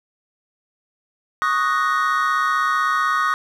triangle chord, D# minor seventh, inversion third, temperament equal, 1108.7 / 1244.5 / 1480 / 1864.7 Hz, C#6 / D#6 / F#6 / A#6, 0 / 0 / 0 / 0 cents, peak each -21 / -18 / -23 / -24 dBFS, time 1.42-3.34 s, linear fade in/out 0 ms, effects none

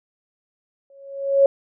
sine tone with exponential growth, 552 Hz, C#5, 7 cents flat, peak -8 dBFS, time 0.9-1.46 s, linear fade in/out 2 ms, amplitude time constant 120 ms, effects none

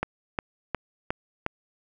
click train, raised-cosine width 0.5 ms, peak -11 dBFS, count 5, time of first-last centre 0.03-1.464 s, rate 2.79 Hz, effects none

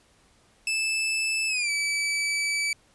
sawtooth tone with pitch glide, 2629 to 2302 Hz, E7 to D7, -5 to -35 cents, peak -21 dBFS, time 0.67-2.73 s, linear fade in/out 2 ms, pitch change -230 cents, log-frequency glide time 1.48-1.7 s, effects pink hiss -61 dBFS RMS until 2.94 s + resampled to 24000 Hz

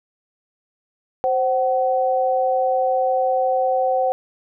sine tone pair together, 523.3 / 754.3 Hz, C5 / F#5, 0 / +33 cents, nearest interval tritone, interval 633 cents, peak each -19 dBFS, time 1.24-4.12 s, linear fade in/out 0 ms, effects none

